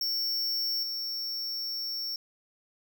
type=tone with level steps; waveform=square; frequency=5460 Hz; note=F8; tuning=40 cents flat; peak=-28 / -32 dBFS; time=0.01-2.16 s; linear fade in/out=2 ms; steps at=0.83 s; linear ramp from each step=2 ms; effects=9-bit